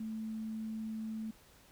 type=tone; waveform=sine; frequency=220 Hz; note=A3; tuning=in tune; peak=-37 dBFS; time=0-1.31 s; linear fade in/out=5 ms; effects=pink hiss -62 dBFS RMS until 1.71 s